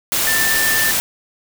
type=tone in noise; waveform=sine; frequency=1778 Hz; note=A6; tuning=18 cents sharp; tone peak=-17 dBFS; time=0.27-0.91 s; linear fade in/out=0 ms; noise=white; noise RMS=-18 dBFS; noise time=0.12-1 s; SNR=-2 dB; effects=none